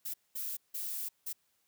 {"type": "noise bursts at uneven times", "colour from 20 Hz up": "violet", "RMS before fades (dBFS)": -38, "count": 4, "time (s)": [[0.05, 0.14], [0.35, 0.57], [0.74, 1.09], [1.26, 1.33]], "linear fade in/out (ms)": 10, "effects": ["white hiss -75 dBFS RMS until 1.67 s", "high-pass 60 Hz 12 dB/octave"]}